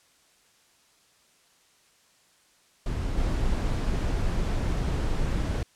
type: noise with level steps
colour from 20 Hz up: brown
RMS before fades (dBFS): -29 / -26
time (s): 2.86-5.63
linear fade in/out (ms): 2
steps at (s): 3.17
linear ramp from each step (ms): 10
effects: white hiss -62 dBFS RMS until 5.75 s + low-pass 9000 Hz 12 dB/octave